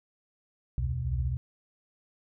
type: tone cluster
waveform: sine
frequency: 63.6 / 66 / 80.2 / 124.7 Hz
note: C2 / C2 / E2 / B2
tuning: -48 / +16 / -47 / +17 cents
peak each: -35 / -33 / -34 / -31 dBFS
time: 0.78-1.37 s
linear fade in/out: 0 ms
effects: none